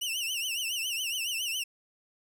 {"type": "tone with vibrato", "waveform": "sawtooth", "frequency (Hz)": 2840, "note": "F7", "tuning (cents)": 28, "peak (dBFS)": -27, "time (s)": [0.01, 1.64], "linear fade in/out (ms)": 10, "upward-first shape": "triangle", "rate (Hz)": 7.2, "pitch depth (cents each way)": 160, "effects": []}